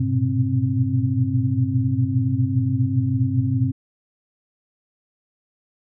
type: tone cluster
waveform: sine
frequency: 101.3 / 118.4 / 123.4 / 130.8 / 264.2 Hz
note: G#2 / A#2 / B2 / C3 / C4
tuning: -43 / +27 / -1 / 0 / +17 cents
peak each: -24 dBFS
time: 0-3.72 s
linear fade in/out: 10 ms
effects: none